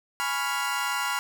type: chord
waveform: 30% pulse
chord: C# dominant seventh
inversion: second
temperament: equal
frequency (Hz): 830.6 / 987.8 / 1108.7 / 1396.9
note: G#5 / B5 / C#6 / E#6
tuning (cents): 0 / 0 / 0 / 0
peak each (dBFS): -32 / -28 / -32 / -27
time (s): 0.2-1.19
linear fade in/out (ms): 0
effects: none